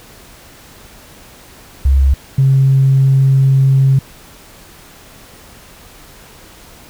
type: tone pair in turn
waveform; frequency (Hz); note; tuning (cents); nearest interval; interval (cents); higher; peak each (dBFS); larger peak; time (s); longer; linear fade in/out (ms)
sine; 67.8 / 134.74; C#2 / C#3; -38 / -49; octave; 1189; second; -6; neither; 1.85-2.14 / 2.38-3.99; second; 5
effects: tanh soft clip ceiling -2 dBFS + pink hiss -40 dBFS RMS until 6.89 s